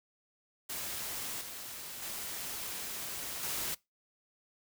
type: noise with level steps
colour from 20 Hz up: white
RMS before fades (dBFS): -39 / -44 / -40 / -36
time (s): 0.69-3.75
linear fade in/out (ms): 10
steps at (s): 1.41 / 2.02 / 3.43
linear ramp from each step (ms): 2
effects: noise-tail reverb RT60 0.2 s tail -22 dB re dry